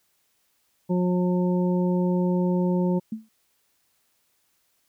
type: harmonic tone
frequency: 180 Hz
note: F#3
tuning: 47 cents flat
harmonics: 1 / 2 / 3 / 5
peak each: -21 / -27 / -31 / -35 dBFS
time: 0.89-3 s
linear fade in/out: 20 ms
type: tone with exponential decay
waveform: sine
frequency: 220.4 Hz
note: A3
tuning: 3 cents sharp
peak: -24 dBFS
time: 3.12-3.29 s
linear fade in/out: 5 ms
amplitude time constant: 36 ms
effects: white hiss -69 dBFS RMS until 4.88 s